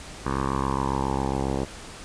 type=tone with low-pass filter sweep; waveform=10% pulse; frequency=67.3 Hz; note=C2; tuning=49 cents sharp; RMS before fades=-26 dBFS; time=0.25-1.65 s; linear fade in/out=10 ms; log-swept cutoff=1300 to 670 Hz; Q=4.4; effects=pink hiss -41 dBFS RMS until 2.04 s + resampled to 22050 Hz